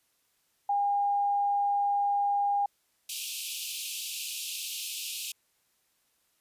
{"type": "tone", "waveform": "sine", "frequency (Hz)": 809, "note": "G#5", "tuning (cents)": -46, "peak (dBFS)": -24, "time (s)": [0.69, 2.66], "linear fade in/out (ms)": 5}
{"type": "high-pass noise", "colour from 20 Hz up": "pink", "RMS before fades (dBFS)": -36, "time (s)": [3.09, 5.32], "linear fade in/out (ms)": 5, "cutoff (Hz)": 2500, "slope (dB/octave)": 96}
{"effects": ["white hiss -72 dBFS RMS until 6.4 s", "resampled to 32000 Hz"]}